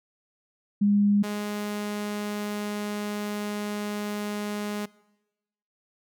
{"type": "tone pair in turn", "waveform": ["sine", "sawtooth"], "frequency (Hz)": [204, 207.6], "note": ["G#3", "G#3"], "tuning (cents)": [-31, 0], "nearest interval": "unison", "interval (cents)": 31, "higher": "second", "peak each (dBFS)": [-18, -25], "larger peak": "first", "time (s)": [[0.81, 1.23], [1.23, 4.86]], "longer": "second", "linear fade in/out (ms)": 10, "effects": ["noise-tail reverb RT60 1.0 s tail -22 dB re dry"]}